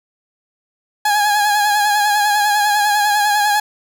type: tone with vibrato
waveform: 30% pulse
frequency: 830.6 Hz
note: G#5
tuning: in tune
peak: -10 dBFS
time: 1.05-3.6 s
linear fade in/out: 5 ms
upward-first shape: sine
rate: 10 Hz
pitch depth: 41 cents each way
effects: none